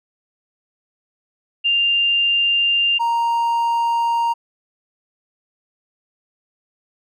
sine / triangle tone pair in turn, 2794 / 932.4 Hz, F7 / A#5, 0 / 0 cents, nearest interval octave + perfect fifth, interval 1900 cents, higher first, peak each -14 dBFS, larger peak neither, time 1.64-2.99 / 2.99-4.34 s, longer neither, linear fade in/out 20 ms, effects none

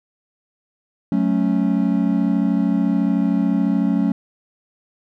triangle chord, F# minor, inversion none, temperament equal with one note detuned, 185 / 218.7 / 277.2 Hz, F#3 / A3 / C#4, 0 / -10 / 0 cents, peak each -18 dBFS, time 1.12-4.12 s, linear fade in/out 2 ms, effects none

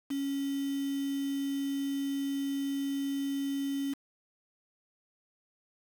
sine tone with quantisation, 277.2 Hz, C#4, in tune, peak -30 dBFS, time 0.1-3.94 s, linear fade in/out 10 ms, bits 7, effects none

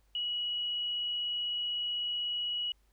sine tone, 2919 Hz, F#7, 24 cents flat, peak -31 dBFS, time 0.15-2.72 s, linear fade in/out 2 ms, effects added 50 Hz sine -65 dBFS peak until 2.92 s + pink hiss -74 dBFS RMS until 2.92 s

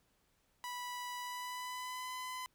sawtooth tone with pitch glide, 984 to 1012.8 Hz, B5 to B5, -7 to +43 cents, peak -37 dBFS, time 0.64-2.46 s, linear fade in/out 0 ms, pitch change +50 cents, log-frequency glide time 1.2-2.13 s, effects pink hiss -75 dBFS RMS until 2.54 s

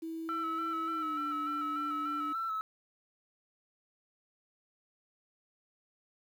sine tone with pitch glide, 325.3 to 294.9 Hz, E4 to D4, -23 to +7 cents, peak -36 dBFS, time 0.02-2.33 s, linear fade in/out 10 ms, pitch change -170 cents, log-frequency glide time 0.91-1.19 s
sine tone with vibrato, 1318.5 Hz, E6, in tune, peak -31 dBFS, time 0.29-2.61 s, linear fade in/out 0 ms, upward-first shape square, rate 3.4 Hz, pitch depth 28 cents each way
effects tanh soft clip ceiling -29 dBFS + 10-bit

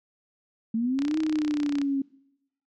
sine linear two-way sweep, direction up then down, 218.7 to 316.3 to 271.2 Hz, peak -23 dBFS, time 0.74-2.02 s, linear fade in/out 5 ms, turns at 1.18 s
click train, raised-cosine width 0.2 ms, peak -19 dBFS, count 28, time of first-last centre 0.99-1.816 s, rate 32.7 Hz
effects noise-tail reverb RT60 0.8 s tail -22 dB re dry

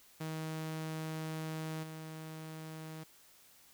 sawtooth tone with level steps, 158.3 Hz, D#3, 30 cents sharp, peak -34 / -40 dBFS, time 0.2-3.04 s, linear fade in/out 10 ms, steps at 1.83 s, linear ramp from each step 5 ms, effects white hiss -62 dBFS RMS until 3.73 s

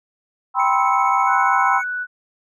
sine chord, C major seventh, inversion second, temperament just, 784.9 / 981.1 / 1046.5 / 1308.1 Hz, G5 / B5 / C6 / E6, +2 / -12 / 0 / -14 cents, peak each -20 dBFS, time 0.54-1.82 s, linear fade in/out 50 ms
triangle tone with tremolo, 2217 Hz, C#7, in tune, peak -24 dBFS, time 0.59-1.84 s, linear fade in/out 10 ms, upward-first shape triangle, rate 15 Hz, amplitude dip 55%
sine tone, 1480 Hz, F#6, in tune, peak -22 dBFS, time 1.26-2.07 s, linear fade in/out 50 ms
effects none

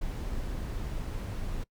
brown noise, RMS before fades -34 dBFS, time 0.01-1.64 s, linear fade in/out 10 ms, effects noise-tail reverb RT60 0.1 s tail -22 dB re dry

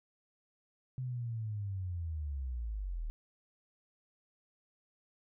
sine linear sweep, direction down, 130.1 to 36.71 Hz, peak -35 dBFS, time 0.98-3.1 s, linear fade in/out 0 ms, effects none

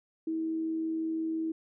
sine tone with amplitude modulation, 322.3 Hz, E4, 39 cents flat, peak -28 dBFS, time 0.27-1.52 s, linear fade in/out 5 ms, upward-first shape sine, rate 85.8 Hz, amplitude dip 25%, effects none

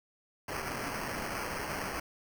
violet noise with sample-and-hold, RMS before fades -37 dBFS, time 0.48-2 s, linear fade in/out 5 ms, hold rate 3675 Hz, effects none

